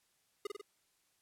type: tone with echo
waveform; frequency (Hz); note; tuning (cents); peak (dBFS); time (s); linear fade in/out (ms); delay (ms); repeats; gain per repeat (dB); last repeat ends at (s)
square; 410.3; G#4; -21; -36; 0.45-0.47; 5; 48; 3; -3; 0.614
effects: white hiss -75 dBFS RMS until 1.21 s + low-pass 12000 Hz 12 dB/octave